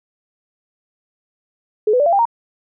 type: tone with pitch steps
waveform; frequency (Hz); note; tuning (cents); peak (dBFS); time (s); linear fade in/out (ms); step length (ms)
sine; 426.6 / 498.6 / 582.8 / 681.1 / 796.1 / 930.4; G#4 / B4 / D5 / F5 / G5 / A#5; +46 / +16 / -13 / -44 / +27 / -4; -11; 1.87-2.254; 5; 64
effects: none